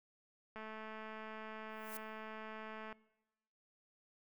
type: click train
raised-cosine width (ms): 0.5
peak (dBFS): -34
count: 517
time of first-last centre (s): 0.56-2.927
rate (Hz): 218
type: noise with exponential growth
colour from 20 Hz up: violet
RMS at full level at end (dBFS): -44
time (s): 1.69-1.97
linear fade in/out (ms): 2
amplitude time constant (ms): 59
effects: noise-tail reverb RT60 1.0 s tail -21 dB re dry